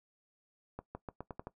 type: accelerating click train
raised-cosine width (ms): 1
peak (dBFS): -27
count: 7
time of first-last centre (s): 0.79-1.47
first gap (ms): 160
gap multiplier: 0.86
effects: noise-tail reverb RT60 0.1 s tail -17 dB re dry